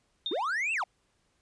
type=tone with exponential decay; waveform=sine; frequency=3650 Hz; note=A#7; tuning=37 cents flat; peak=-27 dBFS; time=0.26-0.48 s; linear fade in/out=1 ms; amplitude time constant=46 ms
type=linear two-way sweep; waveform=triangle; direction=up then down; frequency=277.2 to 2772 to 625 Hz; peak=-26 dBFS; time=0.31-0.84 s; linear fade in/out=5 ms; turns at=0.73 s
effects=pink hiss -72 dBFS RMS until 1.41 s + resampled to 22050 Hz